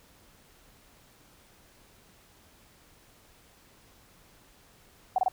sine tone bursts, 749 Hz, F#5, 21 cents sharp, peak -21 dBFS, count 3, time 5.16-5.283 s, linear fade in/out 2 ms, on 23 ms, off 27 ms, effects pink hiss -59 dBFS RMS until 5.32 s

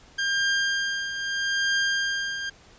sawtooth tone with tremolo, 1600 Hz, G6, 35 cents sharp, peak -17 dBFS, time 0.18-2.5 s, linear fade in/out 10 ms, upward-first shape triangle, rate 0.79 Hz, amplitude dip 65%, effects pink hiss -53 dBFS RMS until 2.78 s + resampled to 16000 Hz

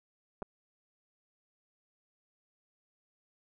clicks, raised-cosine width 1 ms, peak -25 dBFS, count 2, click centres 0.421 / 0.426 s, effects none

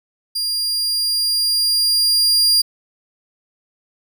40% pulse tone with level ramp, 4800 Hz, D8, 37 cents sharp, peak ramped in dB -18 to -10 dBFS, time 0.35-2.62 s, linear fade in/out 10 ms, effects none

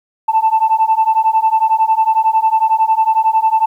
sine beating tone pair, 879 / 890 Hz, A5 / A5, -2 / +20 cents, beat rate 11 Hz, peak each -12 dBFS, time 0.28-3.66 s, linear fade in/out 10 ms, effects tanh soft clip ceiling -4 dBFS + 8-bit

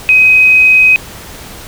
sine tone, 2522 Hz, D#7, 23 cents sharp, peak -3 dBFS, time 0.09-0.96 s, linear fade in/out 0 ms, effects pink hiss -30 dBFS RMS until 1.67 s

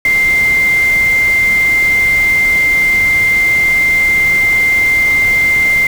sine tone in noise, 2094 Hz, C7, 1 cent sharp, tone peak -8 dBFS, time 0.05-5.87 s, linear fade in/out 2 ms, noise pink, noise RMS -25 dBFS, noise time 0.05-5.87 s, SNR +14 dB, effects none

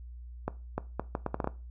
accelerating click train, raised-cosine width 1 ms, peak -16 dBFS, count 9, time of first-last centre 0.48-1.474 s, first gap 300 ms, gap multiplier 0.72, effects noise-tail reverb RT60 0.3 s tail -18 dB re dry + added 60 Hz sine -42 dBFS peak until 1.7 s

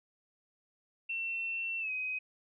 sine tone with pitch glide, 2701 to 2520 Hz, E7 to D#7, +42 to +21 cents, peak -33 dBFS, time 1.09-2.19 s, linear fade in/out 10 ms, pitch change -121 cents, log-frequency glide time 1.79-1.91 s, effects none

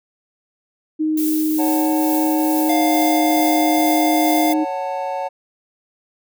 sine tone with pitch glide, 311.1 to 309 Hz, D#4 to D#4, 0 to -12 cents, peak -16 dBFS, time 0.99-4.65 s, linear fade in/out 20 ms, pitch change -12 cents, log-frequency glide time 2.45-3.34 s
violet noise with tremolo, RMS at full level -25 dBFS, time 1.17-4.54 s, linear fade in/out 5 ms, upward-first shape triangle, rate 2.3 Hz, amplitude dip 40%
triangle chord, F# minor, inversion second, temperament just, 555 / 740 / 888 Hz, C#5 / F#5 / A5, +2 / 0 / +16 cents, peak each -24 dBFS, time 1.58-5.29 s, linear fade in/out 20 ms
square tone, 700 Hz, F5, 4 cents sharp, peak -19 dBFS, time 2.69-4.53 s, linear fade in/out 5 ms
effects none

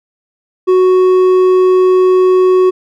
sine tone with hard clipping, 370 Hz, F#4, in tune, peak -7 dBFS, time 0.67-2.71 s, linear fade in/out 20 ms, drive 5 dB, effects none

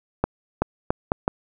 accelerating click train, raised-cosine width 1 ms, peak -5 dBFS, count 5, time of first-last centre 0.24-1.279 s, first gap 380 ms, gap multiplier 0.75, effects none

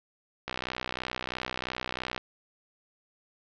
click train, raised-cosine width 0.3 ms, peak -16 dBFS, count 108, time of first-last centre 0.48-2.178 s, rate 63 Hz, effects resampled to 16000 Hz + 7-bit

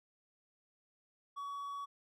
triangle tone, 1129 Hz, C#6, 31 cents sharp, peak -38 dBFS, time 1.36-1.86 s, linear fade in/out 20 ms, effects none

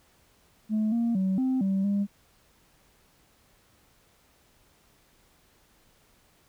sine tone with pitch steps, 215.7 / 233.4 / 189.6 / 260 / 193.3 / 201.1 Hz, A3 / A#3 / F#3 / C4 / G3 / G3, -34 / +2 / +43 / -11 / -24 / +44 cents, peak -21 dBFS, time 0.69-2.07 s, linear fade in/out 50 ms, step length 230 ms, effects tanh soft clip ceiling -21 dBFS + pink hiss -63 dBFS RMS until 6.48 s

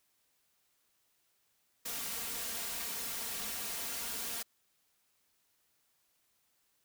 white noise with comb filter, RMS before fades -39 dBFS, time 1.85-4.43 s, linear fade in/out 10 ms, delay 4.3 ms, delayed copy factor +0.65, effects white hiss -75 dBFS RMS until 6.84 s

